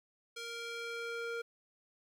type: tone with band-pass filter sweep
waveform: square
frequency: 466.2 Hz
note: A#4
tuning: in tune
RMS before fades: -41 dBFS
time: 0.36-1.42 s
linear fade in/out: 10 ms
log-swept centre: 4000 to 1200 Hz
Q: 0.77
effects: 11-bit